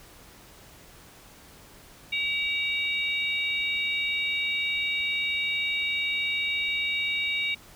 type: tone cluster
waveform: sine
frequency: 2290 / 2797 / 3742 Hz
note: D7 / F7 / A#7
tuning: -44 / +2 / +6 cents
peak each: -27 / -32 / -32 dBFS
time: 2.12-7.55 s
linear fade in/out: 10 ms
effects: pink hiss -51 dBFS RMS until 7.75 s